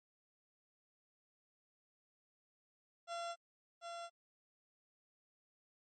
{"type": "tone with echo", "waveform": "30% pulse", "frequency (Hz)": 683, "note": "F5", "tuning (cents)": -39, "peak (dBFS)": -38, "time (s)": [3.07, 3.36], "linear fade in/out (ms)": 50, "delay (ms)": 740, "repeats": 1, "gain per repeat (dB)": -4, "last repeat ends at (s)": 4.1, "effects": ["MP3 32 kbps"]}